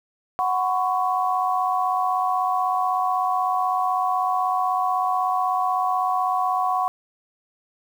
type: chord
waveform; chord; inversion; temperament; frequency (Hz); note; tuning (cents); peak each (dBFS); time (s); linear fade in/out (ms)
sine; F# suspended fourth; none; equal with one note detuned; 740 / 1012.6 / 1108.7; F#5 / B5 / C#6; 0 / +43 / 0; -22 / -27 / -24; 0.39-6.88; 0
effects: 8-bit